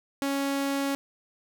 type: tone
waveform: sawtooth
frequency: 277.2 Hz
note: C#4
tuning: in tune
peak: -22 dBFS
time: 0.22-0.95 s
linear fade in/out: 0 ms
effects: none